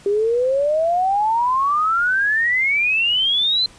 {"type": "exponential sweep", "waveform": "sine", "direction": "up", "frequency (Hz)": [395.1, 4134], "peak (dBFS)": -15, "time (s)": [0.06, 3.66], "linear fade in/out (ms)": 2, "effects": ["pink hiss -46 dBFS RMS until 3.78 s", "resampled to 22050 Hz"]}